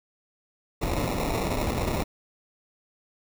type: noise with sample-and-hold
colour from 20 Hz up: pink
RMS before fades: -27 dBFS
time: 0.81-2.04 s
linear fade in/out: 20 ms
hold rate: 1575 Hz
effects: none